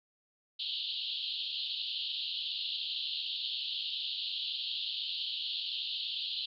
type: band-pass noise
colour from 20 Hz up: pink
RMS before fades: -37 dBFS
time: 0.59-6.46 s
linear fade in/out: 10 ms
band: 2900 to 4400 Hz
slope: 96 dB/octave
effects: none